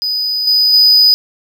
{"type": "tone with level steps", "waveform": "triangle", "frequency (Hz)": 4978, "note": "D#8", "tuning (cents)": 0, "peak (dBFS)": [-13, -7, -4], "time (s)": [0.02, 1.14], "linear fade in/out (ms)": 0, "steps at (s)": [0.47, 0.73], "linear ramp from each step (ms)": 5, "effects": []}